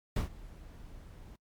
brown noise with ADSR envelope, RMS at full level -27 dBFS, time 0.16-1.36 s, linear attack 4 ms, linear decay 120 ms, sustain -22 dB, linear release 4 ms, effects noise-tail reverb RT60 0.1 s tail -25 dB re dry + MP3 96 kbps

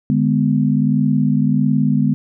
sine chord, G# diminished, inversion second, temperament just, 149.51 / 207.7 / 249.2 Hz, D3 / G#3 / B3, +31 / 0 / +16 cents, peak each -17 dBFS, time 0.1-2.14 s, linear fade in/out 0 ms, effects none

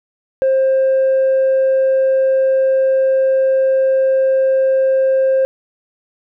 triangle tone with tanh clipping, 530 Hz, C5, 22 cents sharp, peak -11 dBFS, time 0.42-5.45 s, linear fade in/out 0 ms, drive 6 dB, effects none

